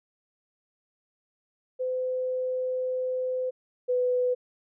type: tone pair in turn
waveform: sine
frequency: 510 / 498.4 Hz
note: C5 / B4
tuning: -44 / +16 cents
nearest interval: unison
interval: 40 cents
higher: first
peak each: -26 / -22 dBFS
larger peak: second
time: 1.79-3.51 / 3.88-4.35 s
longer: first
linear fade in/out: 20 ms
effects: none